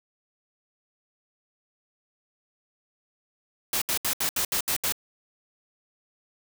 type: noise bursts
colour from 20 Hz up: white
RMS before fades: -26 dBFS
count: 8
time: 3.73-4.923 s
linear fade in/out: 2 ms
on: 87 ms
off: 71 ms
effects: none